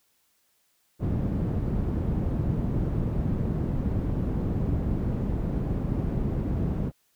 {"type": "low-pass noise", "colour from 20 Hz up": "white", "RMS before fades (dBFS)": -27, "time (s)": [0.99, 6.92], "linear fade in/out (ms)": 50, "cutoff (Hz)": 180, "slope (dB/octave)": 12, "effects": ["white hiss -69 dBFS RMS until 7.15 s"]}